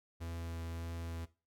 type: tone with vibrato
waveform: 45% pulse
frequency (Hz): 83.5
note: E2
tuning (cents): +23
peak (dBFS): -40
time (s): 0.2-1.26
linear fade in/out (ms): 20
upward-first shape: triangle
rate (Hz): 1.7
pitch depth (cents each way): 10
effects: noise-tail reverb RT60 0.3 s tail -17 dB re dry